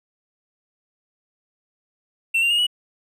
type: tone with pitch steps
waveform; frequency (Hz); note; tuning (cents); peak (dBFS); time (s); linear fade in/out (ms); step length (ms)
triangle; 2702 / 2776 / 2853 / 2931; E7 / F7 / F7 / F#7; +42 / -11 / +36 / -17; -15; 2.34-2.668; 10; 82
effects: none